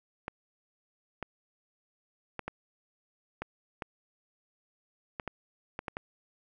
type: clicks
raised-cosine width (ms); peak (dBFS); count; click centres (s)
0.5; -20; 11; 0.281 / 1.227 / 2.393 / 2.48 / 3.42 / 3.822 / 5.198 / 5.277 / 5.791 / 5.882 / 5.969
effects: none